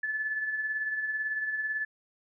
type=tone with tremolo; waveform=sine; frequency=1734 Hz; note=A6; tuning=26 cents flat; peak=-27 dBFS; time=0.03-1.85 s; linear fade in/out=5 ms; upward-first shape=sine; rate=18 Hz; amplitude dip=45%; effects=none